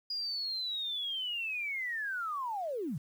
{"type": "linear sweep", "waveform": "sine", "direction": "down", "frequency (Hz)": [4899, 120.8], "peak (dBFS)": -33, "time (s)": [0.1, 2.98], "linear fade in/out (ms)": 5, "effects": ["10-bit"]}